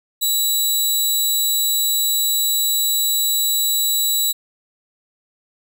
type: tone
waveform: 15% pulse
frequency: 3920 Hz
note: B7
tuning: 14 cents flat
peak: -9 dBFS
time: 0.21-4.33 s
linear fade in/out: 20 ms
effects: none